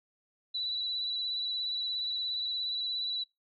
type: tone with vibrato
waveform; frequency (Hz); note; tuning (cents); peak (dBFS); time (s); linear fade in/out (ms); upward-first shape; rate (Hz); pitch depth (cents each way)
sine; 3951; B7; 0; -31; 0.54-3.24; 10; sine; 17; 24
effects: noise-tail reverb RT60 0.2 s tail -24 dB re dry